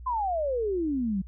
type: exponential sweep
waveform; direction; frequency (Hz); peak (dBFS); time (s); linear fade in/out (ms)
sine; down; 1046.5 to 182.3; -25; 0.06-1.22; 10
effects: added 60 Hz sine -40 dBFS peak until 1.27 s